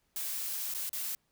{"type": "noise with dropouts", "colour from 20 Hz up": "blue", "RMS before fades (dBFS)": -36, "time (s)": [0.16, 1.15], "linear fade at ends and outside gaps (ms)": 1, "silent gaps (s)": [[0.739, 0.747], [0.893, 0.93]], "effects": ["pink hiss -75 dBFS RMS until 1.31 s"]}